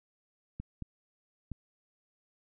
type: clicks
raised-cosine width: 5 ms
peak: -26 dBFS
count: 3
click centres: 0.6 / 0.823 / 1.517 s
effects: none